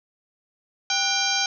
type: harmonic tone with a mistuned harmonic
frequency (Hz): 792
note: G5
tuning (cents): +18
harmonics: 1 / 2 / 3 / 4 / 5 / 6 / 7 / 8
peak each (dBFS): -29 / -29 / -29 / -29 / -29 / -29 / -29 / -29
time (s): 0.9-1.46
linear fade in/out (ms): 2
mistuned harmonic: 2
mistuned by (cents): -130
effects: none